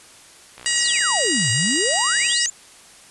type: click train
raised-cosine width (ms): 0.3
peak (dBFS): -23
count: 108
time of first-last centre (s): 0.58-2.331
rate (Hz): 61.1
type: harmonic tone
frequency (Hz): 956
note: A#5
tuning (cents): +43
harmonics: 2 / 3 / 4 / 5 / 6 / 7 / 8 / 9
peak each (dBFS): -24 / -25 / -31 / -26 / -31 / -31 / -25 / -27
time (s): 0.66-2.46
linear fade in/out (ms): 0
type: exponential two-way sweep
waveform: sine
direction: down then up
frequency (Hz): 7902 to 106.7 to 7390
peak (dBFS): -22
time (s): 0.75-2.5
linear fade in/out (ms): 5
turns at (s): 1.51
effects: white hiss -46 dBFS RMS until 3.1 s + resampled to 24000 Hz